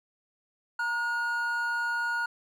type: tone pair together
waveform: triangle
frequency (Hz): 932.3 / 1439.6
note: A#5 / F#6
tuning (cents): 0 / -48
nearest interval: minor sixth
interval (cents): 752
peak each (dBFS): -32 / -26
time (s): 0.79-2.26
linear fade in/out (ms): 5
effects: none